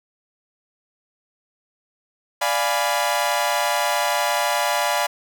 sawtooth chord, D diminished seventh, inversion none, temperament equal, 587.3 / 698.5 / 830.6 / 987.8 Hz, D5 / F5 / Ab5 / Cb6, 0 / 0 / 0 / 0 cents, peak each -21 dBFS, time 2.41-5.07 s, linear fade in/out 10 ms, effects none

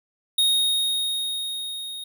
square tone with level ramp, 3729 Hz, A#7, in tune, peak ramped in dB -17 to -33 dBFS, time 0.38-2.04 s, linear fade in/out 5 ms, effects none

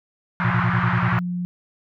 sine tone, 177.5 Hz, F3, 28 cents sharp, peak -23 dBFS, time 0.4-1.45 s, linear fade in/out 0 ms
white band-pass noise, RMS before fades -25 dBFS, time 0.4-1.19 s, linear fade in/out 0 ms, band 930 to 1600 Hz, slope 24 dB/octave
triangle tone bursts, 119.1 Hz, A#2, 38 cents sharp, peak -16 dBFS, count 8, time 0.44-1.187 s, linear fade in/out 10 ms, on 68 ms, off 29 ms
effects none

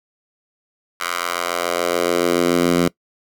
10% pulse tone with high-pass filter sweep, 87 Hz, F2, 6 cents flat, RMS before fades -19 dBFS, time 1-2.88 s, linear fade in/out 5 ms, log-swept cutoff 1300 to 190 Hz, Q 1.4, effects noise-tail reverb RT60 0.1 s tail -22 dB re dry

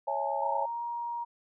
sine chord, A major seventh, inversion first, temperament equal with one note detuned, 554.4 / 659.3 / 830.6 / 899 Hz, C#5 / E5 / G#5 / A5, 0 / 0 / 0 / +37 cents, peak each -34 / -37 / -32 / -34 dBFS, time 0.07-0.66 s, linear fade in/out 10 ms
sine tone with pitch glide, 930 to 944.1 Hz, A#5 to A#5, -4 to +22 cents, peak -32 dBFS, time 0.41-1.25 s, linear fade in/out 20 ms, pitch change +26 cents, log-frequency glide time 0.65-0.83 s
effects none

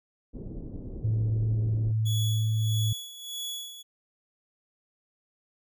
pink low-pass noise, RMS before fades -38 dBFS, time 0.33-1.93 s, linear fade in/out 20 ms, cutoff 410 Hz, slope 24 dB/octave
sine tone, 110 Hz, A2, in tune, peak -23 dBFS, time 1.04-2.93 s, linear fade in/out 5 ms
sawtooth tone with tremolo, 3386 Hz, G#7, 33 cents sharp, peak -29 dBFS, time 2.05-3.83 s, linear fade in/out 20 ms, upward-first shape sine, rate 1.6 Hz, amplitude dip 70%
effects none

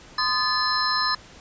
sine tone cluster, 1026 / 1231 / 1735 / 4123 / 5220 Hz, C6 / D#6 / A6 / C8 / E8, -34 / -19 / -25 / -26 / -18 cents, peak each -27 dBFS, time 0.18-1.15 s, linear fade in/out 5 ms, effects pink hiss -47 dBFS RMS until 1.4 s + resampled to 16000 Hz

